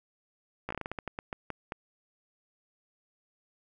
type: slowing click train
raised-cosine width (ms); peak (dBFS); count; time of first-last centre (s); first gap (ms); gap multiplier
0.5; -20; 14; 0.69-1.721; 15; 1.25
effects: none